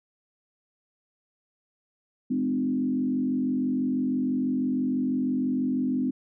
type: tone with frequency modulation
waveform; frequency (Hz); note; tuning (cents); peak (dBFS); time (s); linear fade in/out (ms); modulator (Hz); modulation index
sine; 255.5; C4; -41; -23; 2.3-6.11; 10; 46.1; 0.92
effects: none